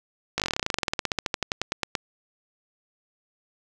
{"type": "slowing click train", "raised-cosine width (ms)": 0.2, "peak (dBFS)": -7, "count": 30, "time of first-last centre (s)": [0.38, 1.952], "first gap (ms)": 18, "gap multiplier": 1.07, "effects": []}